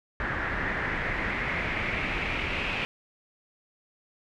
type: noise with low-pass filter sweep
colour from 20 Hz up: pink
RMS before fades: -30 dBFS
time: 0.2-2.85 s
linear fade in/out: 0 ms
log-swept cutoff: 1700 to 2600 Hz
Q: 4.2
effects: none